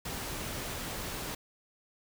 pink noise, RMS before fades -38 dBFS, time 0.05-1.35 s, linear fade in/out 5 ms, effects none

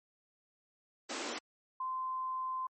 pink high-pass noise, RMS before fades -39 dBFS, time 1.09-1.39 s, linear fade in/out 10 ms, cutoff 230 Hz, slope 96 dB/octave
sine tone, 1036 Hz, C6, 17 cents flat, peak -34 dBFS, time 1.8-2.67 s, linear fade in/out 5 ms
effects MP3 32 kbps

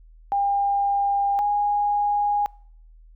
sine tone pair in turn, 802 / 822.6 Hz, G5 / G#5, +39 / -17 cents, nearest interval unison, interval 44 cents, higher second, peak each -19 dBFS, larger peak neither, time 0.32-1.39 / 1.39-2.46 s, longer neither, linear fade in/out 0 ms, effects noise-tail reverb RT60 0.6 s tail -26 dB re dry + added 40 Hz sine -46 dBFS peak until 3.15 s

